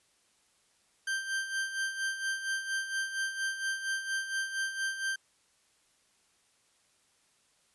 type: tone with tremolo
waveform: 40% pulse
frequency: 1570 Hz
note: G6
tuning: 2 cents sharp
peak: -28 dBFS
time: 1.07-5.16 s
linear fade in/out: 5 ms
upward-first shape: sine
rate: 4.3 Hz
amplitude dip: 65%
effects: white hiss -69 dBFS RMS until 7.74 s + resampled to 24000 Hz